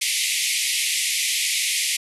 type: band-pass noise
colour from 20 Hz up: pink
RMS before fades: -23 dBFS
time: 0.01-1.97 s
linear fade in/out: 10 ms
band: 2000 to 12000 Hz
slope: 96 dB/octave
effects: none